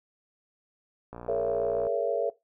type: click train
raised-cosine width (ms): 1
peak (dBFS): -26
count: 45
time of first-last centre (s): 1.13-1.868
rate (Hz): 59.6
type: chord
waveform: sine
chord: A# half-diminished seventh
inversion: third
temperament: just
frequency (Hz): 419.5 / 466.2 / 559.4 / 671.3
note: G#4 / A#4 / C#5 / E5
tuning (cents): +17 / 0 / +16 / +31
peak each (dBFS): -32 / -29 / -30 / -31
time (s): 1.28-2.3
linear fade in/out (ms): 5
effects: noise-tail reverb RT60 0.2 s tail -19 dB re dry